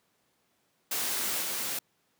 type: noise with level steps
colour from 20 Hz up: white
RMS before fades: -31 / -33 dBFS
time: 0.91-1.79 s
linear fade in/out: 5 ms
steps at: 1.41 s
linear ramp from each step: 20 ms
effects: pink hiss -72 dBFS RMS until 2.19 s + high-pass 150 Hz 12 dB/octave